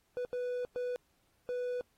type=tone bursts at uneven times; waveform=triangle; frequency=493.9 Hz; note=B4; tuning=in tune; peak=-31 dBFS; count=4; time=0.17-0.25 / 0.33-0.65 / 0.76-0.96 / 1.49-1.81 s; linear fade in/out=0 ms; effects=pink hiss -74 dBFS RMS until 1.97 s + AAC 48 kbps